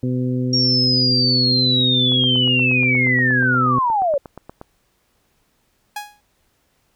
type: harmonic tone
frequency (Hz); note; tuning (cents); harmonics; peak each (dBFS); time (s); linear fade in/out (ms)
126.3; B2; +39; 1 / 2 / 3 / 4; -21 / -21 / -30 / -32; 0.03-3.79; 2
type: linear sweep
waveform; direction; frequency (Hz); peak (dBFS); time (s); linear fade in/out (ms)
sine; down; 5588 to 535; -15; 0.53-4.18; 5
type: click train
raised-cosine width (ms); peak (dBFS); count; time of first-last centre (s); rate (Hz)
1; -20; 22; 2.12-4.614; 8.42
type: tone with exponential decay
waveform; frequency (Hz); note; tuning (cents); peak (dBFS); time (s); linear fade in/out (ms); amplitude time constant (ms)
sawtooth; 830.6; G#5; 0; -19; 5.96-6.21; 5; 54
effects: pink hiss -64 dBFS RMS until 6.95 s